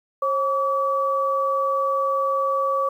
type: tone pair together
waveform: sine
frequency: 539.9 / 1145 Hz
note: C#5 / D6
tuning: -46 / -44 cents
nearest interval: octave + minor second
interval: 1302 cents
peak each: -23 / -21 dBFS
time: 0.22-2.89 s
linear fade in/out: 5 ms
effects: 9-bit